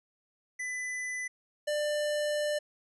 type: tone pair in turn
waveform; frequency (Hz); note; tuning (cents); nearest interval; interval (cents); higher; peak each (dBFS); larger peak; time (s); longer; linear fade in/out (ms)
square; 2000 / 594.6; B6 / D5; +21 / +21; octave + major sixth; 2100; first; -34 / -29; second; 0.59-1.28 / 1.67-2.59; second; 10
effects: resampled to 24000 Hz